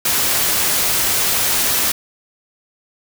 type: noise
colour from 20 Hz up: white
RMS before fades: -17 dBFS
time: 0.05-1.92 s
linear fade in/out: 5 ms
effects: none